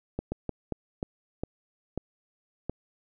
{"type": "slowing click train", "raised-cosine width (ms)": 2, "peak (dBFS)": -17, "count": 8, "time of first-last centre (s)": [0.19, 2.696], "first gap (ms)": 130, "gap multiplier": 1.33, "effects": []}